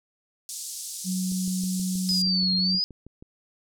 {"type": "band-pass noise", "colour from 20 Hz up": "white", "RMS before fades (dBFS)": -36, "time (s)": [0.49, 2.22], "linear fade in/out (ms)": 0, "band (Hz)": [4700, 10000], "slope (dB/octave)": 24}
{"type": "tone", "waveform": "sine", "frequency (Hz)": 185, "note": "F#3", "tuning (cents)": 0, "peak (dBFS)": -25, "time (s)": [1.04, 2.8], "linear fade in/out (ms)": 50}
{"type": "click train", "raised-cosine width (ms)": 3, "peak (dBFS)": -31, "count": 13, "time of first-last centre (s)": [1.32, 3.225], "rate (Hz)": 6.3}
{"type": "linear two-way sweep", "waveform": "sine", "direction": "down then up", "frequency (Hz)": [5040, 4186, 5040], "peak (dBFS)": -22, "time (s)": [2.09, 2.84], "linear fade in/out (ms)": 0, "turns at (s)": 2.55}
{"effects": []}